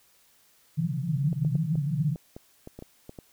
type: band-pass noise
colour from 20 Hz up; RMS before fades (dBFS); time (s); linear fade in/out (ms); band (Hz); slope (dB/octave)
pink; -27; 0.77-2.16; 10; 130 to 170; 96
type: clicks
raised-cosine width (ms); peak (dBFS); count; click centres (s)
2; -27; 11; 1.329 / 1.449 / 1.554 / 1.755 / 2.159 / 2.365 / 2.674 / 2.79 / 2.824 / 3.094 / 3.188
effects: white hiss -62 dBFS RMS until 3.32 s